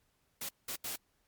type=noise bursts at uneven times; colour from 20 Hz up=white; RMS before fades=-39 dBFS; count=3; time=0.41-0.49 / 0.68-0.76 / 0.84-0.96 s; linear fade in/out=5 ms; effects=pink hiss -75 dBFS RMS until 1.27 s + MP3 96 kbps